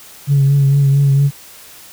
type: tone with vibrato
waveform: sine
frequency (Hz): 139.5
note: C#3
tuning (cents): +11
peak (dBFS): -7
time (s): 0.27-1.31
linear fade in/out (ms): 50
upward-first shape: triangle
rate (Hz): 4.4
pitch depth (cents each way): 35
effects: tanh soft clip ceiling -5 dBFS + white hiss -39 dBFS RMS until 1.92 s